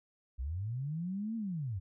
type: linear two-way sweep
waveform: sine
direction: up then down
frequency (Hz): 57 to 231.2 to 84.9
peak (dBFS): -34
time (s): 0.38-1.8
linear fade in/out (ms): 20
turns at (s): 1.36
effects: none